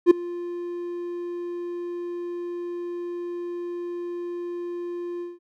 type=tone with ADSR envelope; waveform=triangle; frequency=349.2 Hz; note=F4; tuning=in tune; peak=-5 dBFS; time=0.06-5.39 s; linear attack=47 ms; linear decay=8 ms; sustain=-22 dB; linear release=180 ms; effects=none